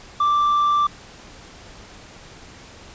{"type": "tone with tanh clipping", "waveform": "sine", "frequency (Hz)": 1174.7, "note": "D6", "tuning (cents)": 0, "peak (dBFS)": -16, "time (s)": [0.2, 0.87], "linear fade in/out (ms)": 5, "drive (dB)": 3, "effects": ["pink hiss -43 dBFS RMS until 2.94 s", "resampled to 16000 Hz"]}